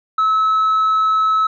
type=tone with tanh clipping; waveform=sine; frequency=1296 Hz; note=E6; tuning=30 cents flat; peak=-13 dBFS; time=0.18-1.47 s; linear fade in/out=5 ms; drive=1 dB; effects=none